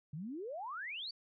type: exponential sweep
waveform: sine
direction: up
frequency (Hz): 138.5 to 4699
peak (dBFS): -40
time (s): 0.13-1.11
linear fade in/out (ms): 5
effects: none